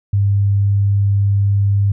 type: tone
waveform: sine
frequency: 100.2 Hz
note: G2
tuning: 38 cents sharp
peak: -11 dBFS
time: 0.13-1.92 s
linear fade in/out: 5 ms
effects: none